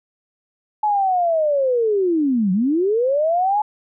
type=linear two-way sweep; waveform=sine; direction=down then up; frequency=858 to 178.1 to 858 Hz; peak=-15 dBFS; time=0.83-3.62 s; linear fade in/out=5 ms; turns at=2.52 s; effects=none